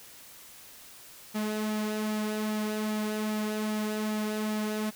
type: tone with flanger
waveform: sawtooth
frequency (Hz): 213.9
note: A3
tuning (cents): -49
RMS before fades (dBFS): -31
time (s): 1.34-4.91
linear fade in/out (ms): 20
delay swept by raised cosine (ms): 1.9 to 3.8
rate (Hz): 2.5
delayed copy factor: -0.5
effects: white hiss -50 dBFS RMS until 4.95 s